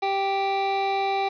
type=tone pair together; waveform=square; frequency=391.7 / 784 Hz; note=G4 / G5; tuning=-1 / 0 cents; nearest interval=octave; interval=1201 cents; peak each=-29 / -24 dBFS; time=0.02-1.29 s; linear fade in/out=10 ms; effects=resampled to 11025 Hz + 8-bit